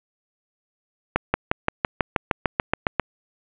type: accelerating click train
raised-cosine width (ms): 0.5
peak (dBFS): -3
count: 13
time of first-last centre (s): 1.16-2.997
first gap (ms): 180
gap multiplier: 0.97
effects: resampled to 8000 Hz + 7-bit